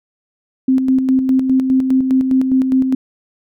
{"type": "tone with tremolo", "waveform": "sine", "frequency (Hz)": 261.6, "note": "C4", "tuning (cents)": 0, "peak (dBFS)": -9, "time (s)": [0.68, 2.95], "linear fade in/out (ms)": 5, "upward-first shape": "square", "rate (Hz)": 4.9, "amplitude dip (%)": 45, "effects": []}